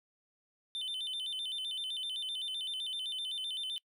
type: tone with vibrato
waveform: triangle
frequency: 3300 Hz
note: G#7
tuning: 12 cents flat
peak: -34 dBFS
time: 0.75-3.78 s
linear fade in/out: 0 ms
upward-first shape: square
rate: 7.8 Hz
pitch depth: 140 cents each way
effects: noise-tail reverb RT60 0.1 s tail -24 dB re dry